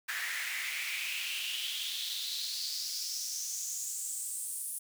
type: noise with high-pass filter sweep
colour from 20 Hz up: pink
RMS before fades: -37 dBFS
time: 0.08-4.79 s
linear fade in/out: 10 ms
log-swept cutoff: 1700 to 10000 Hz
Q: 4.7
effects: none